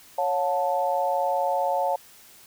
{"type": "chord", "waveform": "sine", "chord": "Db augmented", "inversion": "none", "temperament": "equal with one note detuned", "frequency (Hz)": [554.4, 715.2, 880], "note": ["Db5", "F5", "A5"], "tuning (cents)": [0, 41, 0], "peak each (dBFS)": -26, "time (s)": [0.18, 1.96], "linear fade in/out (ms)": 5, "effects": ["white hiss -51 dBFS RMS until 2.46 s"]}